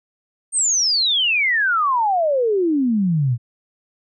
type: exponential sweep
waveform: sine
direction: down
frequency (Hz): 8870 to 113.3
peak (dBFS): -15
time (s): 0.52-3.38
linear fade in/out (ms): 50
effects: none